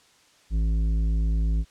sine tone with tanh clipping, 54.3 Hz, A1, 22 cents flat, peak -22 dBFS, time 0.5-1.65 s, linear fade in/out 50 ms, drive 10 dB, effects white hiss -58 dBFS RMS until 1.7 s + low-pass 7000 Hz 12 dB/octave

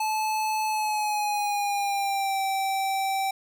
square tone with pitch glide, 866 to 776 Hz, A5 to G5, -28 to -18 cents, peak -25 dBFS, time 0-3.31 s, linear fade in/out 5 ms, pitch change -190 cents, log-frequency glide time 0.66-2.41 s, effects none

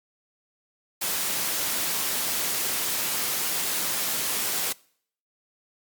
white high-pass noise, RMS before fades -27 dBFS, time 1.01-4.73 s, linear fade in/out 10 ms, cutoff 130 Hz, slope 12 dB/octave, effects noise-tail reverb RT60 0.6 s tail -24 dB re dry + Opus 48 kbps

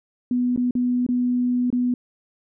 sine tone with dropouts, 246.9 Hz, B3, in tune, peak -18 dBFS, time 0.31-1.94 s, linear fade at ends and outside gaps 2 ms, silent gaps 0.562-0.575 / 0.709-0.752 / 1.065-1.088 / 1.703-1.727 s, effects none

